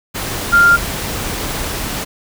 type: tone in noise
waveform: sine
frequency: 1396.9 Hz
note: F6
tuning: in tune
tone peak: -6 dBFS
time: 0.52-0.77 s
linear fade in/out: 20 ms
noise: pink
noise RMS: -22 dBFS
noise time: 0.14-2.05 s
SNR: +13 dB
effects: none